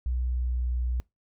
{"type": "tone with pitch glide", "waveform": "sine", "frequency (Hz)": [61.9, 61.22], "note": ["B1", "B1"], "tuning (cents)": [5, -15], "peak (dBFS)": -25, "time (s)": [0.06, 1], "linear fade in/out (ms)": 0, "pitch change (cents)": -20, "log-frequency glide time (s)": [0.24, 0.71], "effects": ["noise-tail reverb RT60 0.2 s tail -24 dB re dry"]}